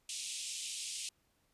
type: band-pass noise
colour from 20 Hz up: white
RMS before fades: -42 dBFS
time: 0.09-1.09 s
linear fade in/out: 2 ms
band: 2500 to 9300 Hz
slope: 48 dB/octave
effects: pink hiss -75 dBFS RMS until 1.53 s + resampled to 32000 Hz

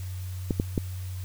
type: clicks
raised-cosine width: 3 ms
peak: -11 dBFS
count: 3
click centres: 0.508 / 0.599 / 0.778 s
effects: added 92 Hz sine -32 dBFS peak until 1.24 s + white hiss -49 dBFS RMS until 1.24 s

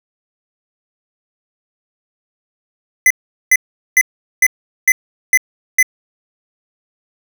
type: tone bursts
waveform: square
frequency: 2027 Hz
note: B6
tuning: 45 cents sharp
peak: -7 dBFS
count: 7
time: 3.06-5.828 s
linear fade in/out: 2 ms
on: 44 ms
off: 410 ms
effects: none

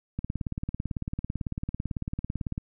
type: click train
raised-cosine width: 5 ms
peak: -18 dBFS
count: 44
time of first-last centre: 0.19-2.579 s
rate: 18 Hz
effects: none

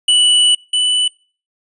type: tone pair in turn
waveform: square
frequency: 2960 / 2981 Hz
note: F#7 / F#7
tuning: 0 / +12 cents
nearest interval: unison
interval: 12 cents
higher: second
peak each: -9 / -13 dBFS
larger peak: first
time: 0.08-0.55 / 0.73-1.08 s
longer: first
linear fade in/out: 5 ms
effects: noise-tail reverb RT60 0.4 s tail -25 dB re dry + resampled to 24000 Hz

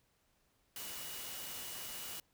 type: tone in noise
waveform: sine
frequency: 2916 Hz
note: F#7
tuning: 26 cents flat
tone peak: -53 dBFS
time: 0.76-2.2 s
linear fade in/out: 2 ms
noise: white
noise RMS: -45 dBFS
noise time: 0.76-2.2 s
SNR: -11 dB
effects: pink hiss -75 dBFS RMS until 2.33 s

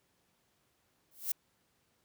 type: noise with exponential growth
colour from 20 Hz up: violet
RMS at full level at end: -29 dBFS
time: 1.11-1.32 s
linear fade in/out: 5 ms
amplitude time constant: 45 ms
effects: pink hiss -74 dBFS RMS until 2.04 s + high-pass 80 Hz 12 dB/octave

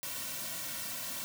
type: noise with comb filter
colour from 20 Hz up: white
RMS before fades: -39 dBFS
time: 0.03-1.24 s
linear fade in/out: 0 ms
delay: 2.4 ms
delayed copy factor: -0.95
effects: none

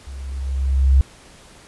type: tone with level ramp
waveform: sine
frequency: 67 Hz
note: C2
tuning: 42 cents sharp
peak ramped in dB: -31 to -8 dBFS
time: 0.07-1.01 s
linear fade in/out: 0 ms
effects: pink hiss -46 dBFS RMS until 1.67 s + resampled to 24000 Hz

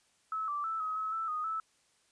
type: tone with pitch steps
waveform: sine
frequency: 1298 / 1168 / 1319 / 1270 / 1288 / 1322 / 1241 / 1310 Hz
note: E6 / D6 / E6 / D#6 / E6 / E6 / D#6 / E6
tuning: -27 / -10 / +1 / +35 / -41 / +5 / -5 / -11 cents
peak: -32 dBFS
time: 0.32-1.6 s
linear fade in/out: 2 ms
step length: 160 ms
effects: white hiss -70 dBFS RMS until 2.11 s + resampled to 22050 Hz

